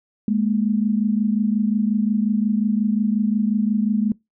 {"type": "tone pair together", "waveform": "sine", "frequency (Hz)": [208.6, 234.2], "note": ["G#3", "A#3"], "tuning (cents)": [8, 8], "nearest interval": "major second", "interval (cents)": 200, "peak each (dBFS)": [-18, -22], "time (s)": [0.28, 4.12], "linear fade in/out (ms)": 2, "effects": ["noise-tail reverb RT60 0.2 s tail -24 dB re dry"]}